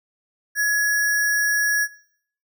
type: tone with sample-and-hold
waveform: sine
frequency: 1683 Hz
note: G#6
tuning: 23 cents sharp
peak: -17 dBFS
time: 0.55-1.88 s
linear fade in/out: 50 ms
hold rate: 7350 Hz
effects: noise-tail reverb RT60 0.6 s tail -20 dB re dry